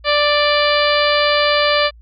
harmonic tone, 588 Hz, D5, 2 cents sharp, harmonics 1 / 2 / 3 / 4 / 5 / 6 / 7 / 8, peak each -16 / -19 / -21 / -22 / -23 / -24 / -24 / -25 dBFS, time 0.04-1.91 s, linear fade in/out 50 ms, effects added 57 Hz sine -40 dBFS peak until 2.01 s

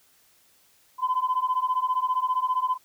sine beating tone pair, 1009 / 1024 Hz, B5 / C6, +37 / -38 cents, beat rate 15 Hz, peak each -25 / -24 dBFS, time 0.98-2.78 s, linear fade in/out 50 ms, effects tanh soft clip ceiling -16 dBFS + white hiss -61 dBFS RMS until 2.84 s

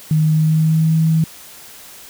sine tone with pitch glide, 155.56 to 160.49 Hz, D#3 to E3, 0 to -46 cents, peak -11 dBFS, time 0.11-1.24 s, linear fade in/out 2 ms, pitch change +54 cents, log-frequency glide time 0.25-0.95 s, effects white hiss -39 dBFS RMS until 2.09 s

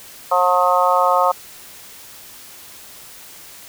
harmonic tone, 179.9 Hz, F#3, 48 cents flat, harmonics 3 / 4 / 5 / 6 / 7, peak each -19 / -19 / -19 / -19 / -19 dBFS, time 0.31-1.32 s, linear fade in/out 10 ms, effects white hiss -40 dBFS RMS until 3.68 s

